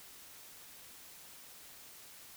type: silence
effects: white hiss -54 dBFS RMS until 2.36 s